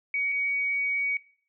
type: tone pair in turn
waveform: sine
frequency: 2252 / 2252 Hz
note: C#7 / C#7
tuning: +27 / +27 cents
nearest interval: unison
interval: 0 cents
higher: neither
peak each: -25 dBFS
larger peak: neither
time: 0.14-0.32 / 0.32-1.17 s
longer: second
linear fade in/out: 2 ms
effects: noise-tail reverb RT60 0.5 s tail -19 dB re dry